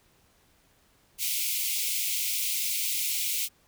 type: high-pass noise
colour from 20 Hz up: white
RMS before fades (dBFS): -29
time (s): 1.18-3.49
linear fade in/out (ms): 50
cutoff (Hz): 2100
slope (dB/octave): 96
effects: pink hiss -64 dBFS RMS until 3.67 s